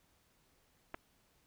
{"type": "clicks", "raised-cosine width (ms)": 0.5, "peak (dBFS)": -28, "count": 2, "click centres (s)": [0.943, 0.946], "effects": ["pink hiss -72 dBFS RMS until 1.46 s"]}